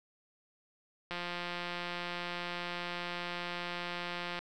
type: click train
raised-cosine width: 0.3 ms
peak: -22 dBFS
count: 575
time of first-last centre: 1.11-4.39 s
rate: 175 Hz
effects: none